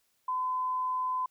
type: tone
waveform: sine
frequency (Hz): 1017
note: C6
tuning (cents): -50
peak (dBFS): -28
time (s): 0.28-1.26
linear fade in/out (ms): 5
effects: white hiss -73 dBFS RMS until 1.3 s